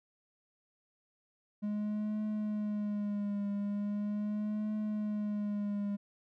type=tone with vibrato; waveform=triangle; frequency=207.7 Hz; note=G#3; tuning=in tune; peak=-30 dBFS; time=1.62-5.97 s; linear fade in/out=20 ms; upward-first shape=triangle; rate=0.4 Hz; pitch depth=49 cents each way; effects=none